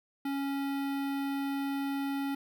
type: tone with notch filter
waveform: square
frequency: 277.2 Hz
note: C#4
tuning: in tune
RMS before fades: -33 dBFS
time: 0.25-2.35 s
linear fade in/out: 5 ms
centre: 6900 Hz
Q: 0.7
effects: none